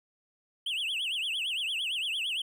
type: tone with vibrato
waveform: triangle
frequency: 2960 Hz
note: F#7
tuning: in tune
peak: -28 dBFS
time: 0.66-2.42 s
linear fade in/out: 5 ms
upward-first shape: triangle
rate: 8.8 Hz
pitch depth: 280 cents each way
effects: none